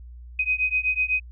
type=beating tone pair; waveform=sine; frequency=2507 / 2515 Hz; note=D#7 / D#7; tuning=+12 / +18 cents; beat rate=8 Hz; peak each=-24 dBFS; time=0.39-1.2 s; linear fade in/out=5 ms; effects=added 60 Hz sine -39 dBFS peak until 1.31 s